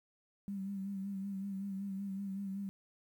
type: tone with vibrato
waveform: sine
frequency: 196 Hz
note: G3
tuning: in tune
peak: -37 dBFS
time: 0.48-2.69 s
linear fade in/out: 0 ms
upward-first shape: sine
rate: 5.3 Hz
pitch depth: 43 cents each way
effects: 11-bit